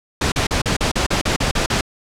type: noise bursts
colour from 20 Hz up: pink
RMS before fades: -18 dBFS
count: 11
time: 0.21-1.81 s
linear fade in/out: 5 ms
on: 110 ms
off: 39 ms
effects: low-pass 7000 Hz 12 dB/octave